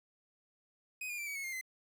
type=tone with pitch steps; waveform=45% pulse; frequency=2508 / 2425 / 2345 / 2268 / 2193 / 2121 / 2051 Hz; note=D#7 / D#7 / D7 / C#7 / C#7 / C7 / C7; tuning=+13 / -45 / -3 / +39 / -19 / +23 / -35 cents; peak=-38 dBFS; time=1.01-1.612 s; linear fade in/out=5 ms; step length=86 ms; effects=11-bit